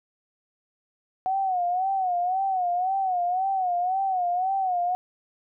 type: tone with vibrato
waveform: sine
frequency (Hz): 740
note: F#5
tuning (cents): 0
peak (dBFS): -22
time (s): 1.26-4.95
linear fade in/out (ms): 0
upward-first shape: sine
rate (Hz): 1.9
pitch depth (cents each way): 94
effects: none